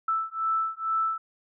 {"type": "beating tone pair", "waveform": "sine", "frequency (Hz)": [1318.5, 1320.7], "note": ["E6", "E6"], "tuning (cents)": [0, 3], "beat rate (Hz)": 2.2, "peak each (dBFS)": -28, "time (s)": [0.08, 1.18], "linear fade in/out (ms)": 5, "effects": []}